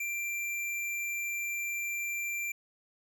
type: tone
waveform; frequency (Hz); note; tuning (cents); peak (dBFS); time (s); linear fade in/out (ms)
square; 2361; D7; +9; -33; 0-2.52; 5
effects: none